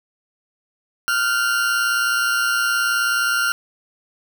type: tone pair together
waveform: 40% pulse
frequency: 1396.9 / 1516 Hz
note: F6 / F#6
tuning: 0 / +42 cents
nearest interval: minor second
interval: 142 cents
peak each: -17 / -25 dBFS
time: 1.08-3.52 s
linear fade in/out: 0 ms
effects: 9-bit